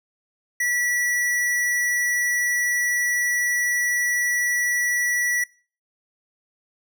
square tone, 1948 Hz, B6, 24 cents flat, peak -21 dBFS, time 0.6-5.44 s, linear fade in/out 5 ms, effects noise-tail reverb RT60 0.4 s tail -23 dB re dry

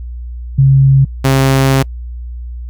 sine / sawtooth tone pair in turn, 135.8 / 134.4 Hz, C#3 / C3, -35 / +47 cents, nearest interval unison, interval 18 cents, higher first, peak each -4 dBFS, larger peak neither, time 0.58-1.05 / 1.24-1.83 s, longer second, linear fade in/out 10 ms, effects noise-tail reverb RT60 0.1 s tail -26 dB re dry + added 60 Hz sine -22 dBFS peak until 2.69 s

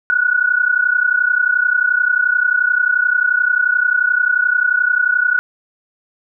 sine tone pair together, 1453 / 1484.4 Hz, F#6 / F#6, -32 / +5 cents, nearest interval unison, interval 37 cents, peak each -15 dBFS, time 0.1-5.39 s, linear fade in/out 0 ms, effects none

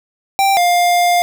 square tone pair in turn, 784 / 703.8 Hz, G5 / F5, 0 / +13 cents, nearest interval major second, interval 187 cents, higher first, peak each -11 dBFS, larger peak neither, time 0.39-0.57 / 0.57-1.22 s, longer second, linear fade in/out 0 ms, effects none

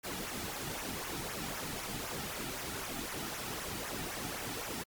pink noise with flanger, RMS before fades -40 dBFS, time 0.03-4.84 s, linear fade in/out 20 ms, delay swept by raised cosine 0.22 to 1.92 ms, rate 3.9 Hz, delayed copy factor -0.65, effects Opus 48 kbps

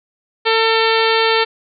harmonic tone, 449.1 Hz, A4, 35 cents sharp, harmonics 1 / 2 / 3 / 4 / 5 / 6 / 7 / 8 / 9 / 10, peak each -16 / -19 / -21 / -22 / -23 / -24 / -24 / -25 / -26 / -26 dBFS, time 0.45-1.45 s, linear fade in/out 20 ms, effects none

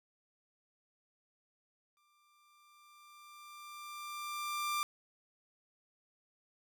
sawtooth tone with exponential growth, 1186 Hz, D6, 17 cents sharp, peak -28 dBFS, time 1.97-4.83 s, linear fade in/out 0 ms, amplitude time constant 620 ms, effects none

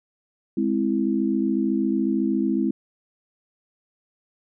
sine chord, Ab augmented, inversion none, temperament equal, 207.7 / 261.6 / 329.6 Hz, Ab3 / C4 / E4, 0 / 0 / 0 cents, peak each -24 dBFS, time 0.57-2.71 s, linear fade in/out 5 ms, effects none

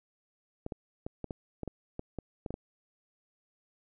clicks, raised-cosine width 2 ms, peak -23 dBFS, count 12, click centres 0.664 / 0.722 / 1.065 / 1.243 / 1.308 / 1.633 / 1.677 / 1.994 / 2.187 / 2.462 / 2.506 / 2.541 s, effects none

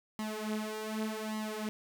sawtooth tone with flanger, 216.1 Hz, A3, 31 cents flat, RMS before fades -37 dBFS, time 0.19-1.69 s, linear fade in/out 0 ms, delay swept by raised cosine 0.98 to 6.78 ms, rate 0.85 Hz, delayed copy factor +0.85, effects none

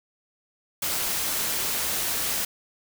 white noise, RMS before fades -27 dBFS, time 0.82-2.45 s, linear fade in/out 5 ms, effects none

